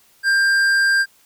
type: tone with tanh clipping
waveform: sine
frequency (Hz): 1591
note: G6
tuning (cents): +25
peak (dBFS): -15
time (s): 0.23-1.06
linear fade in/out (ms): 50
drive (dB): 11
effects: white hiss -55 dBFS RMS until 1.25 s